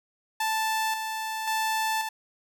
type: tone with tremolo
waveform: sawtooth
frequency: 880 Hz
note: A5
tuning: in tune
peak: -21 dBFS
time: 0.4-2.09 s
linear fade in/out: 5 ms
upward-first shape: square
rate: 0.93 Hz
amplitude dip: 45%
effects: none